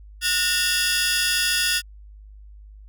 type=tone cluster; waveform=sawtooth; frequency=1453 / 1824 / 2719 / 3363 / 4950 Hz; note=F#6 / A#6 / F7 / G#7 / D#8; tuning=-32 / -38 / -47 / +21 / -10 cents; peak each=-23 dBFS; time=0.21-1.82 s; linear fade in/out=50 ms; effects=added 51 Hz sine -41 dBFS peak until 2.88 s